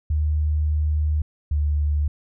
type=tone pair in turn; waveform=sine; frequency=76 / 74.01 Hz; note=D#2 / D2; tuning=-40 / +14 cents; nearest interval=unison; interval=46 cents; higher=first; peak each=-18 dBFS; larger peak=neither; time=0.1-1.22 / 1.51-2.08 s; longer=first; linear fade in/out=5 ms; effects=none